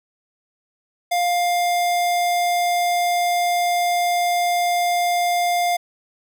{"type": "tone", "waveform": "square", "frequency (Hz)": 703, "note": "F5", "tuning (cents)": 11, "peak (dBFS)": -18, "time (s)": [1.11, 5.77], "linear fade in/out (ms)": 10, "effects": []}